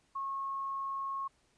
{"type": "tone", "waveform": "sine", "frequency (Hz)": 1090, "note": "C#6", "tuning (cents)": -29, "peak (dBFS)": -34, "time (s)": [0.15, 1.28], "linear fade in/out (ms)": 10, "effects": ["pink hiss -71 dBFS RMS until 1.57 s", "resampled to 22050 Hz"]}